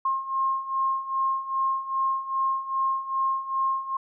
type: beating tone pair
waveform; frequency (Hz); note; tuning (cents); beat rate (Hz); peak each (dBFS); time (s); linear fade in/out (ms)
sine; 1067 / 1069.5; C6 / C6; +34 / +38; 2.5; -29 / -25; 0.05-3.97; 5
effects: none